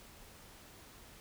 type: silence
effects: pink hiss -56 dBFS RMS until 1.2 s